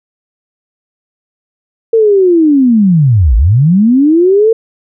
sine linear two-way sweep, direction down then up, 460 to 50.1 to 460 Hz, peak -4 dBFS, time 1.93-4.53 s, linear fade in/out 5 ms, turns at 3.36 s, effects none

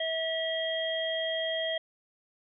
harmonic tone, 648 Hz, E5, 30 cents flat, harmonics 1 / 3 / 5, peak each -31 / -36 / -33 dBFS, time 0-1.78 s, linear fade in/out 5 ms, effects none

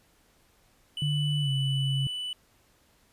triangle tone, 2980 Hz, F#7, 12 cents sharp, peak -30 dBFS, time 0.97-2.33 s, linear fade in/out 2 ms
sine tone with pitch glide, 146.83 to 135.42 Hz, D3 to C#3, 0 to -40 cents, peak -25 dBFS, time 1.02-2.07 s, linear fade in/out 2 ms, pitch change -140 cents, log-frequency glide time 1.41-1.5 s
effects pink hiss -64 dBFS RMS until 3.12 s + resampled to 32000 Hz

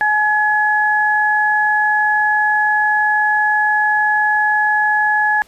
sine tone pair together, 847 / 1694 Hz, G#5 / G#6, +34 / +34 cents, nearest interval octave, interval 1200 cents, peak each -16 / -14 dBFS, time 0.01-5.42 s, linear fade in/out 0 ms, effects pink hiss -49 dBFS RMS until 5.47 s + resampled to 32000 Hz

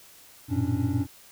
triangle tone cluster, 92.8 / 111.8 / 120 / 273.9 / 292.6 Hz, F#2 / A2 / B2 / C#4 / D4, +6 / +28 / -49 / -21 / -6 cents, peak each -28 dBFS, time 0.48-1.07 s, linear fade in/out 50 ms, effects white hiss -52 dBFS RMS until 1.31 s

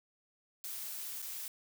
blue noise with dropouts, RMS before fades -42 dBFS, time 0.64-1.48 s, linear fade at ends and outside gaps 1 ms, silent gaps 1.219-1.225 s, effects none

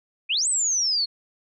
sine exponential two-way sweep, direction up then down, 2381 to 8400 to 4260 Hz, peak -20 dBFS, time 0.29-1.06 s, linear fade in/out 20 ms, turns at 0.48 s, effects none

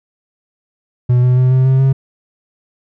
triangle tone with pitch steps, 123.47 / 125.56 / 127.68 / 129.83 / 132.03 / 134.26 Hz, B2 / B2 / C3 / C3 / C3 / C3, 0 / +29 / -42 / -13 / +16 / +45 cents, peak -6 dBFS, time 1.09-1.93 s, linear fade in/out 10 ms, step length 140 ms, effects none

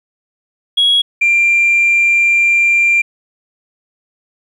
sine tone pair in turn, 3322 / 2377 Hz, G#7 / D7, 0 / +20 cents, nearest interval tritone, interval 580 cents, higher first, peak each -7 dBFS, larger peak neither, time 0.77-1.02 / 1.21-3.02 s, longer second, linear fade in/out 10 ms, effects tanh soft clip ceiling -5 dBFS + 8-bit

